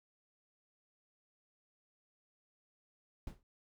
brown noise with exponential decay, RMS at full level -39 dBFS, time 3.27-3.43 s, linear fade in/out 2 ms, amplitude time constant 33 ms, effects none

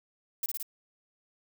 violet noise with echo, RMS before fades -31 dBFS, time 0.43-0.46 s, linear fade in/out 2 ms, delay 56 ms, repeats 3, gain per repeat -2 dB, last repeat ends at 0.628 s, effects none

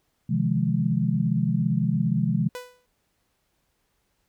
sine chord, F minor seventh, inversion second, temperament just, 130.96 / 157.15 / 174.61 / 209.5 Hz, C3 / Eb3 / F3 / Ab3, +2 / +18 / 0 / +15 cents, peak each -26 dBFS, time 0.29-2.49 s, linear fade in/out 10 ms
sawtooth tone with exponential decay, 496.4 Hz, B4, 9 cents sharp, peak -27 dBFS, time 2.55-2.86 s, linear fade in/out 0 ms, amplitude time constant 66 ms
effects pink hiss -72 dBFS RMS until 4.28 s

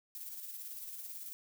violet noise with tremolo, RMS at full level -44 dBFS, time 0.15-1.33 s, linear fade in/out 0 ms, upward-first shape square, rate 18 Hz, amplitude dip 35%, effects none

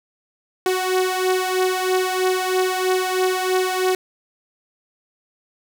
sawtooth beating tone pair, 370 / 373.1 Hz, F#4 / F#4, 0 / +14 cents, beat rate 3.1 Hz, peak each -16 / -19 dBFS, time 0.66-3.95 s, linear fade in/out 2 ms, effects none

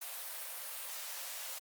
white high-pass noise, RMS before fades -43 dBFS, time 0.01-1.59 s, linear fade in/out 10 ms, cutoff 490 Hz, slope 96 dB/octave, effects Opus 32 kbps

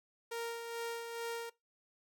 sawtooth tone with tremolo, 464.9 Hz, A#4, 5 cents flat, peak -33 dBFS, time 0.31-1.5 s, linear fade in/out 10 ms, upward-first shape sine, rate 2.3 Hz, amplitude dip 45%, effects noise-tail reverb RT60 0.2 s tail -21 dB re dry

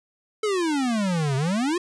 square exponential two-way sweep, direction down then up, 441.3 to 130 to 370.2 Hz, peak -22 dBFS, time 0.43-1.78 s, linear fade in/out 5 ms, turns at 1.36 s, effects resampled to 22050 Hz

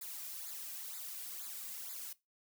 blue noise with flanger, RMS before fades -45 dBFS, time 0.01-2.13 s, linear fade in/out 5 ms, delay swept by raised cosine 0.34 to 2.34 ms, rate 2.1 Hz, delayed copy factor -0.9, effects noise-tail reverb RT60 0.2 s tail -19 dB re dry

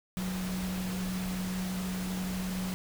sine tone in noise, 185 Hz, F#3, in tune, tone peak -32 dBFS, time 0.17-2.74 s, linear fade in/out 0 ms, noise pink, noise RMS -40 dBFS, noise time 0.17-2.74 s, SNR +5 dB, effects none

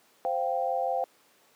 sine chord, C suspended fourth, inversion none, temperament equal, 523.3 / 698.5 / 784 Hz, C5 / F5 / G5, 0 / 0 / 0 cents, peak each -30 dBFS, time 0.25-1.04 s, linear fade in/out 0 ms, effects pink hiss -62 dBFS RMS until 1.55 s + high-pass 300 Hz 12 dB/octave

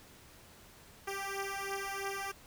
10% pulse beating tone pair, 392 / 395 Hz, G4 / G4, 0 / +13 cents, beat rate 3 Hz, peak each -31 dBFS, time 1.07-2.32 s, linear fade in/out 10 ms, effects pink hiss -57 dBFS RMS until 2.46 s

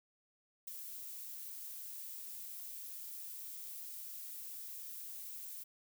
violet noise with ADSR envelope, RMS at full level -42 dBFS, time 0.67-5.64 s, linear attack 8 ms, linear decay 9 ms, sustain -5 dB, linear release 12 ms, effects none

